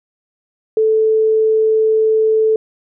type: tone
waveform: sine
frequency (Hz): 438.5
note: A4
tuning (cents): -6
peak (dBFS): -10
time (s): 0.77-2.56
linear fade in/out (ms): 2
effects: none